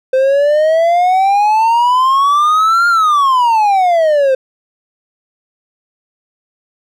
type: exponential two-way sweep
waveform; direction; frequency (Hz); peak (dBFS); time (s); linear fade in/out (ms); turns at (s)
triangle; up then down; 516 to 1414 to 516; -6; 0.13-4.35; 5; 2.88
effects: none